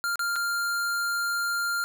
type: tone with dropouts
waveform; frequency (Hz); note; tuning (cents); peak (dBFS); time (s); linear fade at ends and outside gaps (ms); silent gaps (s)
square; 1396.9; F6; 0; -26; 0.04-1.84; 0; 0.157-0.193 / 0.358-0.362
effects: none